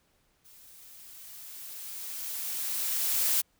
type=noise with level ramp; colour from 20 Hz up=blue; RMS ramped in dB=-55 to -25 dBFS; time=0.44-3.42 s; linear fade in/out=20 ms; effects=pink hiss -70 dBFS RMS until 3.59 s